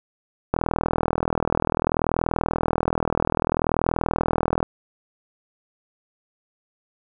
click train, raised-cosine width 1 ms, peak -6 dBFS, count 167, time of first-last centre 0.54-4.629 s, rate 40.6 Hz, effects none

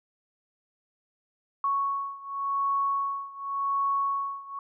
sine beating tone pair, 1108.7 / 1109.59 Hz, C#6 / C#6, 0 / +1 cents, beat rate 0.89 Hz, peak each -28 / -30 dBFS, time 1.64-4.59 s, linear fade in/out 2 ms, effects none

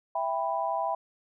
sine chord, E minor, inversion none, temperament just, 659.3 / 791.1 / 988.9 Hz, E5 / G5 / B5, 0 / +16 / +2 cents, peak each -31 dBFS, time 0.15-0.95 s, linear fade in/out 5 ms, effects none

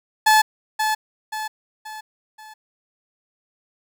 30% pulse tone with echo, 864 Hz, A5, 32 cents flat, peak -9 dBFS, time 0.26-0.42 s, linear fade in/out 10 ms, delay 530 ms, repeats 4, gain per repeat -7 dB, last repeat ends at 2.54 s, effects none

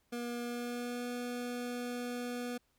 25% pulse tone with pitch glide, 239.5 to 244 Hz, A#3 to B3, +47 to -21 cents, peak -33 dBFS, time 0.12-2.58 s, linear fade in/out 10 ms, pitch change +32 cents, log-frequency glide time 0.42-1.08 s, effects pink hiss -75 dBFS RMS until 2.78 s

